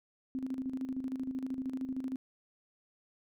sine tone with tremolo, 261.6 Hz, C4, in tune, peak -32 dBFS, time 0.35-2.16 s, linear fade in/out 0 ms, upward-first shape square, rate 13 Hz, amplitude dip 60%, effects none

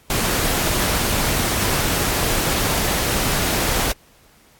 pink noise, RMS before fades -20 dBFS, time 0.1-3.92 s, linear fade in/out 2 ms, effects pink hiss -53 dBFS RMS until 4.59 s + AAC 64 kbps

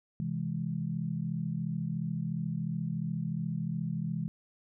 sine chord, C augmented, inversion none, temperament equal, 130.81 / 164.81 / 207.7 Hz, C3 / E3 / G#3, 0 / 0 / 0 cents, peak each -37 / -33 / -37 dBFS, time 0.2-4.28 s, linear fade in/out 0 ms, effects none

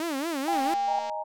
sawtooth tone with vibrato, 301.4 Hz, D4, 45 cents sharp, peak -24 dBFS, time 0-0.74 s, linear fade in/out 2 ms, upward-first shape sine, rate 4.4 Hz, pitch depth 220 cents each way
sine tone, 801 Hz, G5, 37 cents sharp, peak -24 dBFS, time 0.48-0.99 s, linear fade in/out 2 ms
click train, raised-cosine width 0.2 ms, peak -26 dBFS, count 132, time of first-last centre 0.53-1.097 s, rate 231 Hz
sine chord, D# suspended fourth, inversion none, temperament equal, 622.3 / 830.6 / 932.3 Hz, D#5 / G#5 / A#5, 0 / 0 / 0 cents, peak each -34 dBFS, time 0.87-1.24 s, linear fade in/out 20 ms
effects none

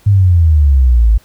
sine exponential sweep, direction down, 103.83 to 51.91 Hz, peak -5 dBFS, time 0.06-1.18 s, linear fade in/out 10 ms, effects pink hiss -48 dBFS RMS until 1.24 s

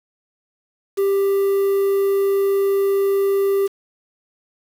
triangle tone with quantisation, 394.3 Hz, G4, 10 cents sharp, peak -13 dBFS, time 0.97-3.68 s, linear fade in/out 20 ms, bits 6, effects none

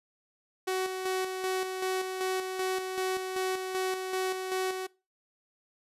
sawtooth tone with tremolo, 374.6 Hz, F#4, 21 cents sharp, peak -24 dBFS, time 0.67-4.87 s, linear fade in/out 10 ms, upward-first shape square, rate 2.6 Hz, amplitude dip 45%, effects noise-tail reverb RT60 0.3 s tail -22 dB re dry + resampled to 32000 Hz

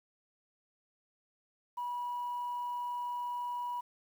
sine tone, 973 Hz, B5, 26 cents flat, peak -33 dBFS, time 1.77-3.81 s, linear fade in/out 10 ms, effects tanh soft clip ceiling -31 dBFS + 10-bit

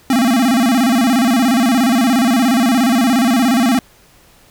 square tone with vibrato, 246.9 Hz, B3, in tune, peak -11 dBFS, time 0.1-3.79 s, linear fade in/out 2 ms, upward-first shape square, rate 17 Hz, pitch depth 140 cents each way, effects pink hiss -48 dBFS RMS until 4.5 s

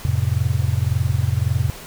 sine chord, F major, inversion none, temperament just, 87.31 / 109.13 / 130.96 Hz, F2 / A2 / C3, 0 / -14 / +2 cents, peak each -21 dBFS, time 0.05-1.7 s, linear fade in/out 0 ms, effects pink hiss -37 dBFS RMS until 1.86 s

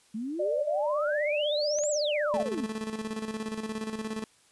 sine exponential two-way sweep, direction up then down, 207.8 to 7902 to 207.8 Hz, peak -31 dBFS, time 0.14-2.66 s, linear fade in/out 10 ms, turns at 1.9 s
sine tone with vibrato, 594 Hz, D5, 20 cents sharp, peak -26 dBFS, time 0.39-2.43 s, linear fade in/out 10 ms, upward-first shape sine, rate 16 Hz, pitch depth 33 cents each way
clicks, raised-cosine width 0.2 ms, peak -27 dBFS, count 2, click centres 1.787 / 1.837 s
30% pulse tone with tremolo, 218.8 Hz, A3, 9 cents flat, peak -28 dBFS, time 2.34-4.24 s, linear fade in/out 0 ms, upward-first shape square, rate 17 Hz, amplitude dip 60%
effects white hiss -62 dBFS RMS until 4.51 s + resampled to 24000 Hz

